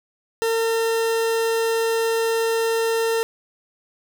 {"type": "tone", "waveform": "40% pulse", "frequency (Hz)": 454.2, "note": "A#4", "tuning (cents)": -45, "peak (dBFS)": -18, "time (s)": [0.42, 3.23], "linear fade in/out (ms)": 0, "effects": []}